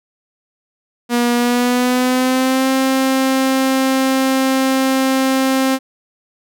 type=tone with pitch glide; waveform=sawtooth; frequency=240 to 264.8 Hz; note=B3 to C4; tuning=-49 to +21 cents; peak=-9 dBFS; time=1.09-5.79 s; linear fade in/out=50 ms; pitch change=+170 cents; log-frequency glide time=1.35-2.69 s; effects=none